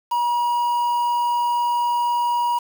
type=tone with quantisation; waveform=triangle; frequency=958 Hz; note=A#5; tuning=47 cents sharp; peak=-16 dBFS; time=0.11-2.59 s; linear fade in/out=10 ms; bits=6; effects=none